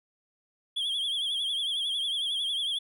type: tone with vibrato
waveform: triangle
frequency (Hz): 3300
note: G#7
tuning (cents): -12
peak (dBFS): -26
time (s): 0.76-2.79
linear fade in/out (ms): 10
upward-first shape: triangle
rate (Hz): 11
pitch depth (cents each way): 100
effects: none